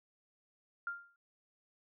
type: tone with exponential decay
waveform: sine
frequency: 1396.9 Hz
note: F6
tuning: in tune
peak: -33 dBFS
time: 0.87-1.16 s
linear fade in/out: 2 ms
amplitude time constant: 62 ms
effects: none